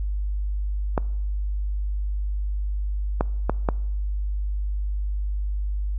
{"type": "clicks", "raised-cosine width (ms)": 1, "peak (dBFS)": -7, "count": 4, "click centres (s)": [0.978, 3.209, 3.496, 3.688], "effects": ["noise-tail reverb RT60 0.9 s tail -23 dB re dry", "added 50 Hz sine -23 dBFS peak until 5.98 s"]}